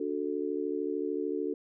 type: chord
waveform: sine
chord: D major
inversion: none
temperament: just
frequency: 293.7 / 367.1 / 440.5 Hz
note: D4 / F#4 / A4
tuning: 0 / -14 / +2 cents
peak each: -34 dBFS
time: 0-1.54 s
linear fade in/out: 5 ms
effects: none